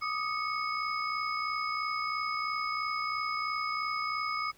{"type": "tone cluster", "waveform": "sine", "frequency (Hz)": [1190, 1253, 2205, 5040], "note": ["D6", "D#6", "C#7", "D#8"], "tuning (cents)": [22, 12, -10, 21], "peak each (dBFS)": [-38, -33, -36, -40], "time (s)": [0.01, 4.52], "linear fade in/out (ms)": 20, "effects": ["pink hiss -61 dBFS RMS until 4.57 s"]}